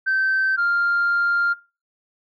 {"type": "tone pair in turn", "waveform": "sine", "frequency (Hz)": [1548, 1397.4], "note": ["G6", "F6"], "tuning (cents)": [-22, 1], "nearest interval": "major second", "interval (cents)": 177, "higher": "first", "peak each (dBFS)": -16, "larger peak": "neither", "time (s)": [[0.06, 0.57], [0.57, 1.54]], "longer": "second", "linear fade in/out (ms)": 20, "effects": ["noise-tail reverb RT60 0.3 s tail -19 dB re dry", "tanh soft clip ceiling -14 dBFS"]}